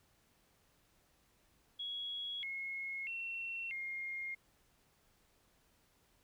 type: tone with pitch steps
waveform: sine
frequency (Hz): 3334 / 2167 / 2714 / 2130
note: G#7 / C#7 / E7 / C7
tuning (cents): +6 / -40 / +50 / +30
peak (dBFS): -39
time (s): 1.79-4.35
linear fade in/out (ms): 10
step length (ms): 640
effects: pink hiss -72 dBFS RMS until 6.23 s